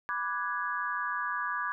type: chord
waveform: sine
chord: G# half-diminished seventh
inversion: first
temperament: equal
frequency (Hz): 987.8 / 1174.7 / 1480 / 1661.2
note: B5 / D6 / F#6 / G#6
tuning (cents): 0 / 0 / 0 / 0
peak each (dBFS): -37 / -34 / -39 / -34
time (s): 0.09-1.72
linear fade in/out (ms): 0
effects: none